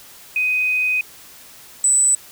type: tone pair in turn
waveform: sine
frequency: 2504 / 7968 Hz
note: D#7 / B8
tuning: +10 / +14 cents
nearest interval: octave + minor sixth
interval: 2004 cents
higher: second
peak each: -16 / -12 dBFS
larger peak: second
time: 0.36-1.01 / 1.84-2.15 s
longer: first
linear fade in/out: 2 ms
effects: white hiss -43 dBFS RMS until 2.31 s